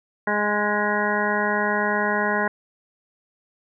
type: harmonic tone with a mistuned harmonic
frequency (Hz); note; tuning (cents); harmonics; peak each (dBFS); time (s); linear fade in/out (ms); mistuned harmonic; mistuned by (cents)
207.7; G#3; 0; 1 / 2 / 3 / 4 / 5 / 7 / 8 / 9; -28 / -28 / -28 / -28 / -28 / -28 / -28 / -28; 0.27-2.48; 5; 9; +27
effects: none